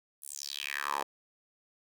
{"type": "tone with high-pass filter sweep", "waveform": "10% pulse", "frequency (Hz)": 71, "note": "C#2", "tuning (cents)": 42, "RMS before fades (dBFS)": -37, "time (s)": [0.22, 1.03], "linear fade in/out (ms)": 5, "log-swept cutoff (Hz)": [11000, 710], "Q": 4, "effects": []}